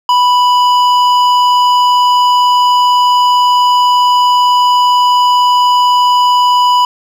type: tone with hard clipping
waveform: sine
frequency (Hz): 987.8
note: B5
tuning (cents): 0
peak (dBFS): -8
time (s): 0.09-6.85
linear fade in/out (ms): 2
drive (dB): 10
effects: none